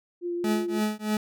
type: tone with vibrato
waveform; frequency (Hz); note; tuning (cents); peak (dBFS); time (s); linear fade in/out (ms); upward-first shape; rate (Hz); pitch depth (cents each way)
sine; 348.3; F4; -5; -27; 0.21-0.82; 50; sine; 5.5; 12
type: tone with tremolo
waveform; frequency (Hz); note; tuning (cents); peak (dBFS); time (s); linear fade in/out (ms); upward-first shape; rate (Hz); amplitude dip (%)
40% pulse; 213.2; G#3; +46; -21; 0.44-1.17; 2; triangle; 3.2; 100
effects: none